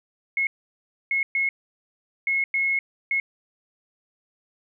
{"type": "tone bursts at uneven times", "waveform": "sine", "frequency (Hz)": 2173, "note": "C#7", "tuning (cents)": -35, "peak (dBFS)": -20, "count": 6, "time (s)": [[0.37, 0.47], [1.11, 1.23], [1.35, 1.49], [2.27, 2.44], [2.54, 2.79], [3.11, 3.2]], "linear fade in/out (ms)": 2, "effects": []}